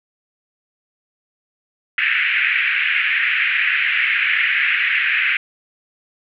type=band-pass noise; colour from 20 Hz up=white; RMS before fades=-18 dBFS; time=1.98-5.37 s; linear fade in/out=2 ms; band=1600 to 2600 Hz; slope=48 dB/octave; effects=none